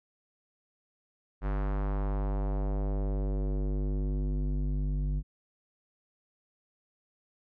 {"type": "tone with low-pass filter sweep", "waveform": "square", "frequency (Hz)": 49.49, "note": "G1", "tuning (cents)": 17, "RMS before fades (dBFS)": -30, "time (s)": [1.41, 5.23], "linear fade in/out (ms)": 50, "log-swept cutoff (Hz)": [1500, 170], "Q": 1.3, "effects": []}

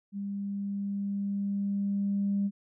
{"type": "tone with level ramp", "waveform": "sine", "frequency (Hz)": 200, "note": "G3", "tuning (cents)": 35, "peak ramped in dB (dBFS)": [-32, -24], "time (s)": [0.12, 2.51], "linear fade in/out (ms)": 50, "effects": ["tanh soft clip ceiling -20 dBFS"]}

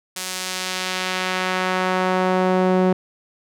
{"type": "tone with band-pass filter sweep", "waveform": "sawtooth", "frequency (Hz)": 185, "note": "F#3", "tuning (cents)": 0, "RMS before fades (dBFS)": -21, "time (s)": [0.16, 2.93], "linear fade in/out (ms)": 5, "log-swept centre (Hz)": [8200, 390], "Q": 0.71, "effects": []}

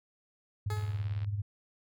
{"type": "tone with tremolo", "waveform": "sine", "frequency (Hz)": 102.1, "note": "G#2", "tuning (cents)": -29, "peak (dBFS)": -28, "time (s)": [0.66, 1.42], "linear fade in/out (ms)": 5, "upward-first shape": "sine", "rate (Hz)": 18, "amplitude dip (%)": 60}
{"type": "tone with exponential decay", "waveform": "15% pulse", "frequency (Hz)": 425.5, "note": "G#4", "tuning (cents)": 42, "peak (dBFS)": -30, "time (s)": [0.7, 1.16], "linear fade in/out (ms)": 2, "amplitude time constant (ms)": 98}
{"type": "click train", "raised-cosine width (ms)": 0.3, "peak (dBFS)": -35, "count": 36, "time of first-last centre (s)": [0.77, 1.246], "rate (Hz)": 73.6}
{"effects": []}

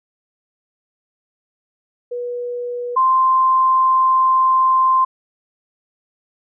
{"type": "tone pair in turn", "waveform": "sine", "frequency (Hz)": [486.1, 1044.1], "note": ["B4", "C6"], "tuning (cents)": [-28, -4], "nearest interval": "octave + minor second", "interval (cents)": 1324, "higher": "second", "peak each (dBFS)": [-22, -11], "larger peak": "second", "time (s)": [[2.11, 2.96], [2.96, 5.05]], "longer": "second", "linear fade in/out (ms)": 10, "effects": []}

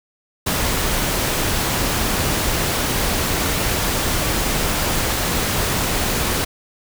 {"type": "noise", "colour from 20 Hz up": "pink", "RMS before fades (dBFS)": -20, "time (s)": [0.46, 6.45], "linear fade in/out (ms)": 10, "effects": []}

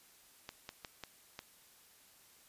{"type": "clicks", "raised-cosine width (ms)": 0.2, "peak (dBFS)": -26, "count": 5, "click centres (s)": [0.491, 0.691, 0.848, 1.037, 1.391], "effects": ["white hiss -63 dBFS RMS until 2.48 s", "resampled to 32000 Hz"]}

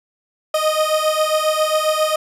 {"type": "beating tone pair", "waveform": "30% pulse", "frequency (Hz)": [617, 624.4], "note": ["D#5", "D#5"], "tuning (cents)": [-15, 6], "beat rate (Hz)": 7.4, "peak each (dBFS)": -16, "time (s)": [0.54, 2.16], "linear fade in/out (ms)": 5, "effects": ["resampled to 32000 Hz", "8-bit"]}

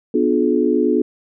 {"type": "chord", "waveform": "sine", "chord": "B diminished seventh", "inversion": "none", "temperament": "just", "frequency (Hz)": [246.9, 296.3, 355.6, 426.7], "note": ["B3", "D4", "F4", "Ab4"], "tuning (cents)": [0, 15, 31, 47], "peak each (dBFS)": -19, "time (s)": [0.14, 1.02], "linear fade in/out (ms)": 5, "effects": []}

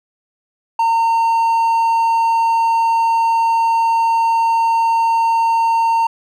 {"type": "tone", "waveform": "triangle", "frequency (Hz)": 914, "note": "A#5", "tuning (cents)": -34, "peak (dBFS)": -10, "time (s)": [0.79, 6.07], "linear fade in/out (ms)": 5, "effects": []}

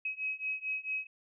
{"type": "beating tone pair", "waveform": "sine", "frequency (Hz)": [2546, 2550.5], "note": ["D#7", "D#7"], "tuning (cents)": [39, 42], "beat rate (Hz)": 4.5, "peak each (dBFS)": [-37, -36], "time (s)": [0.05, 1.07], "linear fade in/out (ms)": 5, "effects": []}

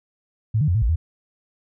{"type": "tone with pitch steps", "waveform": "sine", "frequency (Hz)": [109.5, 151, 88.1, 111.1, 56.1, 81.6], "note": ["A2", "D3", "F2", "A2", "A1", "E2"], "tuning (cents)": [-8, 48, 16, 17, 34, -17], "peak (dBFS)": -16, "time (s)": [0.54, 0.96], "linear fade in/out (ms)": 10, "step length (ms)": 70, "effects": []}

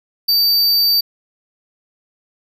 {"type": "tone", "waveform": "square", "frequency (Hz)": 4630, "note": "D8", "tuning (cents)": -25, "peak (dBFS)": -12, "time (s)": [0.28, 1.01], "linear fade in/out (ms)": 10, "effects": []}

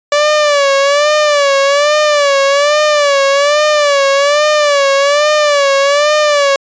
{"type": "tone with vibrato", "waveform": "sawtooth", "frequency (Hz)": 577, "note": "D5", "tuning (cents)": -31, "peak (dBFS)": -4, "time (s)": [0.12, 6.56], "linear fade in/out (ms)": 2, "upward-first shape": "sine", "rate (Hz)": 1.2, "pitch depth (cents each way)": 85, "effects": ["resampled to 16000 Hz"]}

